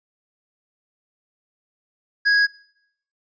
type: tone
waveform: square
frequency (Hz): 1655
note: G#6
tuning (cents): -6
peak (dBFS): -15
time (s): 2.25-2.47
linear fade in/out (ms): 20
effects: noise-tail reverb RT60 0.7 s tail -22 dB re dry + resampled to 16000 Hz